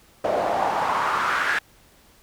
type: noise with band-pass filter sweep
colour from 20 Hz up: pink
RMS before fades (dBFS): -23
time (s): 0.24-1.59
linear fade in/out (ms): 5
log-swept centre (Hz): 580 to 1700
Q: 3.6
effects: pink hiss -55 dBFS RMS until 2.22 s